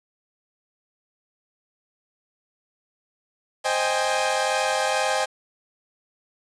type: chord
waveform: sawtooth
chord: Ab major seventh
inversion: first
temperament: equal with one note detuned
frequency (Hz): 523.3 / 622.3 / 788.5 / 830.6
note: C5 / Eb5 / G5 / Ab5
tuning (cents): 0 / 0 / +10 / 0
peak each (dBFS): -23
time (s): 3.64-5.26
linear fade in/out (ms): 20
effects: resampled to 22050 Hz + 7-bit